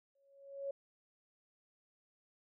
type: tone with exponential growth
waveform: sine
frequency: 554.4 Hz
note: C#5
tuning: in tune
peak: -35 dBFS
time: 0.15-0.71 s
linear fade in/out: 5 ms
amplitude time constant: 120 ms
effects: none